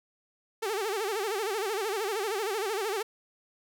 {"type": "tone with vibrato", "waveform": "sawtooth", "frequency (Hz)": 415.3, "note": "G#4", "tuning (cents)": 0, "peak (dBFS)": -25, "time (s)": [0.62, 3.03], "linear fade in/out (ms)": 10, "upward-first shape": "sine", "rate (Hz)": 13, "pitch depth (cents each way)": 160, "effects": []}